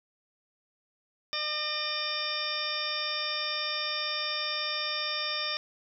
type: harmonic tone with a mistuned harmonic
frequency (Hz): 603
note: D5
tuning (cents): +46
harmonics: 1 / 2 / 3 / 4 / 5 / 6 / 8 / 9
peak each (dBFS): -41 / -38 / -39 / -38 / -41 / -35 / -38 / -36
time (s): 1.33-5.57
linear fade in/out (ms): 0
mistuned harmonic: 3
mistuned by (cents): +18
effects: none